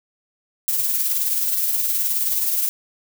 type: noise with tremolo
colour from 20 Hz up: violet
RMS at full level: -19 dBFS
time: 0.68-2.69 s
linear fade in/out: 0 ms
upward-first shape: triangle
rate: 19 Hz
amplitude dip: 45%
effects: none